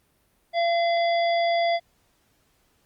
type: harmonic tone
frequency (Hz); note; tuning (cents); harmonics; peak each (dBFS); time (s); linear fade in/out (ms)
682; F5; -41; 1 / 3 / 5 / 7; -20 / -30 / -34 / -37; 0.53-1.8; 50
effects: pink hiss -66 dBFS RMS until 2.85 s + Opus 32 kbps